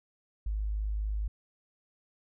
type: tone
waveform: sine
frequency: 52.1 Hz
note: G#1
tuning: 6 cents sharp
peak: -29 dBFS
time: 0.46-1.28 s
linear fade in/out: 5 ms
effects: none